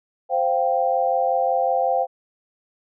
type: chord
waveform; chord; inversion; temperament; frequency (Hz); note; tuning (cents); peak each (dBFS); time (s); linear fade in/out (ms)
sine; C suspended fourth; none; equal; 523.3 / 698.5 / 784; C5 / F5 / G5; 0 / 0 / 0; -22; 0.29-2.07; 50
effects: none